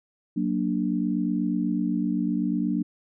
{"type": "chord", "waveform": "sine", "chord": "Gb augmented", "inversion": "none", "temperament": "equal", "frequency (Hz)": [185, 233.1, 293.7], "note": ["Gb3", "Bb3", "D4"], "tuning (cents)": [0, 0, 0], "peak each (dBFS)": [-27, -27, -27], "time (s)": [0.36, 2.83], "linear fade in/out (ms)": 10, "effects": []}